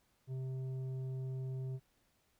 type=tone with tanh clipping; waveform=triangle; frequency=130.81 Hz; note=C3; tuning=in tune; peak=-39 dBFS; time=0.27-1.8 s; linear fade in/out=50 ms; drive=12 dB; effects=pink hiss -75 dBFS RMS until 2.39 s